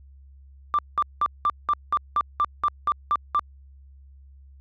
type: tone bursts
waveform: sine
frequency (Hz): 1181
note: D6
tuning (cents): +9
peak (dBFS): -17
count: 12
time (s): 0.74-3.394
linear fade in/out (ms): 0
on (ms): 47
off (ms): 190
effects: tanh soft clip ceiling -14 dBFS + added 68 Hz sine -46 dBFS peak until 4.6 s